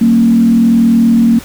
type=tone with frequency modulation; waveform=sine; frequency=230.3 Hz; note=A#3; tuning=21 cents flat; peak=-5 dBFS; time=0.01-1.39 s; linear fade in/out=5 ms; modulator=40.9 Hz; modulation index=0.58; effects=pink hiss -32 dBFS RMS until 1.44 s